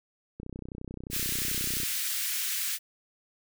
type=click train; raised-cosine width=3 ms; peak=-26 dBFS; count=46; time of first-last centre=0.4-1.833 s; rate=31.4 Hz
type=high-pass noise; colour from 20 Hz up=white; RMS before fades=-31 dBFS; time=1.1-2.79 s; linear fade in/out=50 ms; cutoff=1600 Hz; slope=24 dB/octave
effects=none